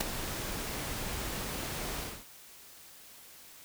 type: noise with ADSR envelope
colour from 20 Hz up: pink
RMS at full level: -24 dBFS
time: 0-2.25 s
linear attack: 11 ms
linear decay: 3 ms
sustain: -13 dB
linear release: 250 ms
effects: white hiss -53 dBFS RMS until 3.64 s